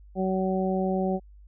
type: harmonic tone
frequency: 188.4 Hz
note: F#3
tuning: 32 cents sharp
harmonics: 1 / 2 / 3 / 4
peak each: -26 / -29 / -31 / -32 dBFS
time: 0.15-1.2 s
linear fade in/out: 50 ms
effects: added 50 Hz sine -47 dBFS peak until 1.47 s